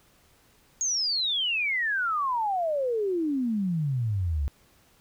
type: exponential sweep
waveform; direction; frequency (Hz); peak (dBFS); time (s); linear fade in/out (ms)
sine; down; 6700 to 66.7; -24; 0.81-4.48; 0
effects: pink hiss -61 dBFS RMS until 5 s